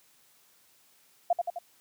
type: tone with echo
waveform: sine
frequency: 696 Hz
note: F5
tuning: 6 cents flat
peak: -20 dBFS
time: 1.3-1.33 s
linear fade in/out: 5 ms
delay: 86 ms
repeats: 3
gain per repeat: -4 dB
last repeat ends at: 1.588 s
effects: white hiss -63 dBFS RMS until 1.8 s + high-pass 100 Hz 12 dB/octave